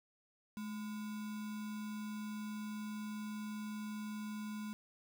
sine tone with sample-and-hold, 212.6 Hz, G#3, 41 cents sharp, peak -40 dBFS, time 0.57-4.73 s, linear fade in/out 0 ms, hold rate 1225 Hz, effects none

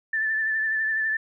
sine tone with vibrato, 1760 Hz, A6, in tune, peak -22 dBFS, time 0.13-1.17 s, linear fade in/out 5 ms, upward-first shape sine, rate 12 Hz, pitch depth 28 cents each way, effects none

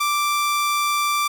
sawtooth tone, 1174.7 Hz, D6, in tune, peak -15 dBFS, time 0-1.28 s, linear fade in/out 10 ms, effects 9-bit

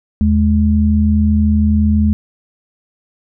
sine tone pair together, 79.2 / 211.7 Hz, D#2 / G#3, +31 / +33 cents, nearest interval octave + perfect fourth, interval 1702 cents, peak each -12 dBFS, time 0.21-2.13 s, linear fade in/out 0 ms, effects none

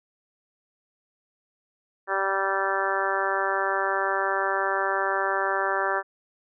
harmonic tone, 194.3 Hz, G3, 15 cents flat, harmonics 2 / 3 / 4 / 5 / 6 / 7 / 8 / 9, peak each -31 / -31 / -31 / -31 / -31 / -31 / -31 / -31 dBFS, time 2.07-6.03 s, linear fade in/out 50 ms, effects none

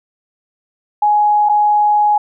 sine tone with dropouts, 836 Hz, G#5, 11 cents sharp, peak -9 dBFS, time 1.02-2.18 s, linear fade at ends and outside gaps 5 ms, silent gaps 1.489-1.494 s, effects none

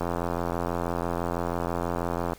click train, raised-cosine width 1 ms, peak -14 dBFS, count 201, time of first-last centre 0.01-2.333 s, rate 86.1 Hz, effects pink hiss -52 dBFS RMS until 2.38 s

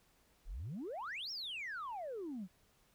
sine exponential two-way sweep, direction up then down, 31.01 to 5650 to 172 Hz, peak -39 dBFS, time 0.45-2.48 s, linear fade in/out 50 ms, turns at 1.31 s, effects tanh soft clip ceiling -38 dBFS + pink hiss -71 dBFS RMS until 2.94 s

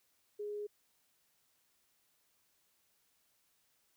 sine tone, 415.3 Hz, G#4, in tune, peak -38 dBFS, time 0.39-0.67 s, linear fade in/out 10 ms, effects white hiss -75 dBFS RMS until 3.96 s

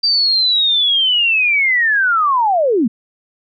sine linear sweep, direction down, 4699 to 200 Hz, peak -11 dBFS, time 0.03-2.88 s, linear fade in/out 10 ms, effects none

